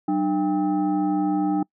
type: tone with frequency modulation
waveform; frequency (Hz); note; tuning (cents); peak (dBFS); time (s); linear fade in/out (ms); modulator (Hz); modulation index
sine; 302.3; D#4; -50; -19; 0.08-1.63; 5; 492; 0.83
effects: noise-tail reverb RT60 0.1 s tail -26 dB re dry